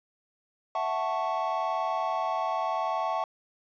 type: chord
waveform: triangle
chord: F# minor seventh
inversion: third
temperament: equal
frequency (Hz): 659.3 / 740 / 880 / 1108.7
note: E5 / F#5 / A5 / C#6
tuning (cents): 0 / 0 / 0 / 0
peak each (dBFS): -30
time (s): 0.75-3.24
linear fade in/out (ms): 2
effects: tanh soft clip ceiling -16 dBFS + resampled to 16000 Hz